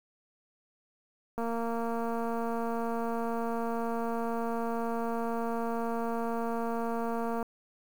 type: click train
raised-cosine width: 1 ms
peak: -21 dBFS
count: 1398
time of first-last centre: 1.38-7.428 s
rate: 231 Hz
effects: 8-bit